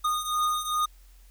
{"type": "beating tone pair", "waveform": "square", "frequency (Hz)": [1229, 1231.5], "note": ["D#6", "D#6"], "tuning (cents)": [-22, -18], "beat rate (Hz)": 2.5, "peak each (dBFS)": [-31, -27], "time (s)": [0.04, 0.86], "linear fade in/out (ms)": 10, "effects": ["added 44 Hz sine -50 dBFS peak until 1.3 s", "white hiss -62 dBFS RMS until 1.3 s"]}